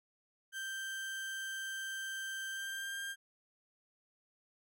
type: tone with pitch glide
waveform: 35% pulse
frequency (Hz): 1568 to 1595.4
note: G6 to G6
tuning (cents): 0 to +30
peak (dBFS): -37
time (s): 0.52-3.16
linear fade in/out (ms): 50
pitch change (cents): +30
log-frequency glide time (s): 2.5-3.01
effects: none